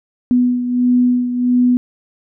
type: beating tone pair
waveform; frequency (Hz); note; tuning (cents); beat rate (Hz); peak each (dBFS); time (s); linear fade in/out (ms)
sine; 246.9 / 248.4; B3 / B3; 0 / +10; 1.5; -12 / -19; 0.31-1.77; 0
effects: none